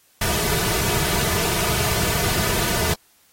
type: noise with comb filter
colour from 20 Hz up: pink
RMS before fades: -22 dBFS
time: 0.21-2.94 s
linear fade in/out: 5 ms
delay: 3.7 ms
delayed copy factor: -0.7
effects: white hiss -58 dBFS RMS until 3.32 s + AAC 48 kbps